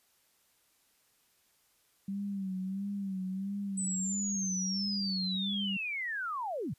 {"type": "tone with vibrato", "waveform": "sine", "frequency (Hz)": 193.8, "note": "G3", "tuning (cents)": -20, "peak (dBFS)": -33, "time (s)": [2.08, 5.77], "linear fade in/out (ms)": 5, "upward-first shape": "sine", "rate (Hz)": 1.5, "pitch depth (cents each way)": 69}
{"type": "linear sweep", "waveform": "sine", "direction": "down", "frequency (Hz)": [8120, 96.4], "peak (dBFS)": -33, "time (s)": [3.77, 6.74], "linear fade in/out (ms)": 10}
{"effects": ["white hiss -70 dBFS RMS until 6.78 s", "resampled to 32000 Hz"]}